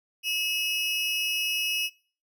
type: tone pair together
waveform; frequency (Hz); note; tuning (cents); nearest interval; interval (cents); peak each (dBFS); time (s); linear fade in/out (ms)
35% pulse; 2590 / 2896; E7 / F#7; -31 / -38; major second; 193; -27; 0.23-1.9; 50
effects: noise-tail reverb RT60 0.4 s tail -21 dB re dry